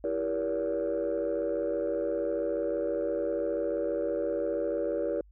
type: chord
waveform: sine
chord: E diminished seventh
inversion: none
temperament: just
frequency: 329.6 / 395.6 / 474.7 / 569.6 Hz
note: E4 / G4 / Bb4 / Db5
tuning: 0 / +16 / +31 / +47 cents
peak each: -33 / -34 / -31 / -30 dBFS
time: 0.04-5.21 s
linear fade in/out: 2 ms
effects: tanh soft clip ceiling -22 dBFS + added 50 Hz sine -53 dBFS peak until 5.31 s